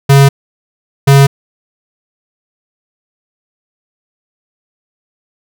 square tone pair in turn, 138.59 / 138.59 Hz, C#3 / C#3, 0 / 0 cents, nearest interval unison, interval 0 cents, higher neither, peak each -3 dBFS, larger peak neither, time 0.09-0.29 / 1.07-1.27 s, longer neither, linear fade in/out 10 ms, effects none

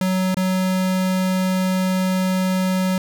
square tone with dropouts, 186.3 Hz, F#3, 12 cents sharp, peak -18 dBFS, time 0.01-2.98 s, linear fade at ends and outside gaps 2 ms, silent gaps 0.345-0.369 s, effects 9-bit

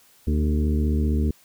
harmonic tone with a mistuned harmonic, 75.3 Hz, D2, 44 cents sharp, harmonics 1 / 2 / 3 / 4 / 5 / 6, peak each -20 / -31 / -26 / -31 / -34 / -38 dBFS, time 0.27-1.31 s, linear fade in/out 5 ms, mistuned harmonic 5, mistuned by +44 cents, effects white hiss -56 dBFS RMS until 1.44 s

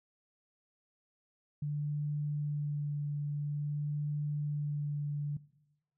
sine tone with vibrato, 146.83 Hz, D3, in tune, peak -32 dBFS, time 1.62-5.37 s, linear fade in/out 5 ms, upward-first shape sine, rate 0.49 Hz, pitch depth 11 cents each way, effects noise-tail reverb RT60 1.0 s tail -20 dB re dry

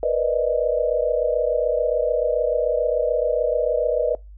sine tone cluster, 478.1 / 505 / 595 / 631 Hz, A#4 / B4 / D5 / D#5, +44 / +39 / +22 / +24 cents, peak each -24 dBFS, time 0.03-4.15 s, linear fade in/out 2 ms, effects noise-tail reverb RT60 0.2 s tail -21 dB re dry + added 50 Hz sine -39 dBFS peak until 4.37 s

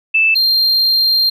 sine / triangle tone pair in turn, 2637 / 4186 Hz, E7 / C8, 0 / 0 cents, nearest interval minor sixth, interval 800 cents, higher second, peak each -9 dBFS, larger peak neither, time 0.14-0.35 / 0.35-1.3 s, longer second, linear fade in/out 10 ms, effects none

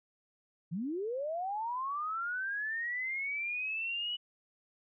sine linear sweep, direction up, 150 to 2960 Hz, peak -33 dBFS, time 0.71-4.17 s, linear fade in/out 20 ms, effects none

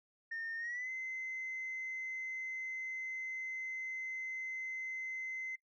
sine tone with pitch glide, 1823 to 2058 Hz, A#6 to C7, -39 to -29 cents, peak -37 dBFS, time 0.31-5.56 s, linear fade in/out 10 ms, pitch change +210 cents, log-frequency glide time 0.57-0.9 s, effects noise-tail reverb RT60 0.1 s tail -22 dB re dry + tanh soft clip ceiling -35 dBFS

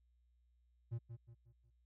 triangle tone with echo, 116.54 Hz, A#2, in tune, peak -36 dBFS, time 0.91-0.99 s, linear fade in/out 20 ms, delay 180 ms, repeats 4, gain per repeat -8 dB, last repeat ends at 1.71 s, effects added 60 Hz sine -70 dBFS peak until 1.85 s

